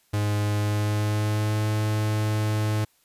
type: tone with pitch glide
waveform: 45% pulse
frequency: 104 to 107.11 Hz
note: G#2 to A2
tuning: +3 to -46 cents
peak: -22 dBFS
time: 0.13-2.85 s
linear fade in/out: 10 ms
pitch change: +51 cents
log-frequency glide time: 0.53-1.67 s
effects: white hiss -64 dBFS RMS until 3.04 s + resampled to 32000 Hz